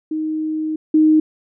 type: tone pair in turn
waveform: sine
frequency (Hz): 312.1 / 310.9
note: D#4 / D#4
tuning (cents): +5 / -1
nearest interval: unison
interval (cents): 6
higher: first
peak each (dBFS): -19 / -9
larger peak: second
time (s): 0.11-0.76 / 0.94-1.2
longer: first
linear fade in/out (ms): 5
effects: none